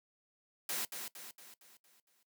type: noise with echo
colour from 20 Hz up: white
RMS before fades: -37 dBFS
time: 0.69-0.85 s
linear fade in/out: 2 ms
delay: 230 ms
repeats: 6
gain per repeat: -6 dB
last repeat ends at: 2.23 s
effects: noise-tail reverb RT60 0.1 s tail -18 dB re dry + high-pass 200 Hz 12 dB/octave